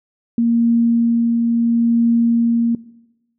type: tone with tremolo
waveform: sine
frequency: 233.1 Hz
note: A#3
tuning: in tune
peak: -11 dBFS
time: 0.38-2.75 s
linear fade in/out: 2 ms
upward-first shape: triangle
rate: 0.73 Hz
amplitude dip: 30%
effects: noise-tail reverb RT60 1.0 s tail -20 dB re dry